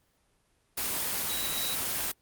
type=tone in noise; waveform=sine; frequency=3883 Hz; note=B7; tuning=30 cents flat; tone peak=-34 dBFS; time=1.29-1.76 s; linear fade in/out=10 ms; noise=white; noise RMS=-31 dBFS; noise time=0.77-2.12 s; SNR=-6 dB; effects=pink hiss -70 dBFS RMS until 2.21 s + Opus 24 kbps